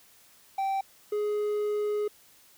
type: tone pair in turn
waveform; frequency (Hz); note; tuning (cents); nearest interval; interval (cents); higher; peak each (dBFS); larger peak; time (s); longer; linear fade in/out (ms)
triangle; 778 / 418.2; G5 / G#4; -13 / +12; major seventh; 1075; first; -24; neither; 0.58-0.81 / 1.12-2.08; second; 5
effects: white hiss -58 dBFS RMS until 2.57 s